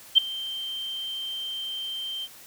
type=tone with ADSR envelope; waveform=sine; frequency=3136 Hz; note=G7; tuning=in tune; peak=-9 dBFS; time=0.15-2.28 s; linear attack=30 ms; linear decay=5 ms; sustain=-21 dB; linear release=43 ms; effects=white hiss -48 dBFS RMS until 2.46 s